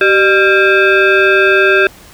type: tone with frequency modulation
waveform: sine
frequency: 605 Hz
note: D#5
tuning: 49 cents flat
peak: -6 dBFS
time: 0.01-1.87 s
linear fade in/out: 2 ms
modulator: 991 Hz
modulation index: 1.9
effects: pink hiss -39 dBFS RMS until 2.13 s